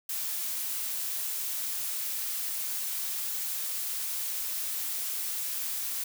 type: noise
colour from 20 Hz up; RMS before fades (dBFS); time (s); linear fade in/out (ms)
blue; -33; 0.09-6.04; 5
effects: none